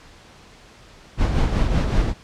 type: noise with tremolo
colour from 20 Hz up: brown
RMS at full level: -17 dBFS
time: 1.17-2.14 s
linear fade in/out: 50 ms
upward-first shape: sine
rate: 5.3 Hz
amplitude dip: 45%
effects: pink hiss -47 dBFS RMS until 2.23 s + low-pass 6000 Hz 12 dB/octave